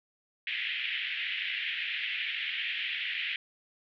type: band-pass noise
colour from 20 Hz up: white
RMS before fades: -34 dBFS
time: 0.47-3.36 s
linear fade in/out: 2 ms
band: 1800 to 3200 Hz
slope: 48 dB/octave
effects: none